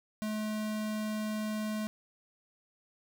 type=tone; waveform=square; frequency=214.5 Hz; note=A3; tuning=44 cents flat; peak=-33 dBFS; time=0.22-1.87 s; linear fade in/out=0 ms; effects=none